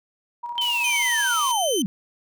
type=tone with tremolo; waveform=sine; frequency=955 Hz; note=A#5; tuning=42 cents sharp; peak=-27 dBFS; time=0.43-1.52 s; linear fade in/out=10 ms; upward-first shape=square; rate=16 Hz; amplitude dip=40%
type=linear sweep; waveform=sine; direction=down; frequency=3136 to 169.6 Hz; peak=-21 dBFS; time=0.58-1.86 s; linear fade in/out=0 ms
type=high-pass noise; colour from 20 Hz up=pink; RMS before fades=-36 dBFS; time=0.61-1.52 s; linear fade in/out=5 ms; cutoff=2300 Hz; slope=48 dB/octave
type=tone; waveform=20% pulse; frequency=3076 Hz; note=G7; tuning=33 cents flat; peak=-19 dBFS; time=0.84-1.82 s; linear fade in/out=2 ms
effects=none